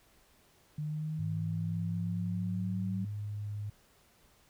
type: linear sweep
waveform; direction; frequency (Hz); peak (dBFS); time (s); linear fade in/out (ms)
sine; up; 150.2 to 189.9; -33; 0.78-3.05; 5
type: tone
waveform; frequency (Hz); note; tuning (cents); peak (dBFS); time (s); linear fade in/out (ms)
sine; 103.83; G#2; 0; -35; 1.19-3.7; 5
effects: pink hiss -65 dBFS RMS until 4.49 s